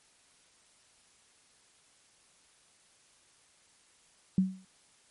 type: tone with exponential decay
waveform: sine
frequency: 188.2 Hz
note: F#3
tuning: 30 cents sharp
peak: -19 dBFS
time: 4.38-4.65 s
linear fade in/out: 2 ms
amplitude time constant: 58 ms
effects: white hiss -64 dBFS RMS until 5.1 s + MP3 48 kbps